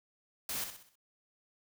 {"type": "noise with echo", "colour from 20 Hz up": "white", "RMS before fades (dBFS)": -37, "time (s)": [0.49, 0.64], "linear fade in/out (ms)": 2, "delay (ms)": 63, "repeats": 5, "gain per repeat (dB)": -7, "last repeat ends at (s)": 0.955, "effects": []}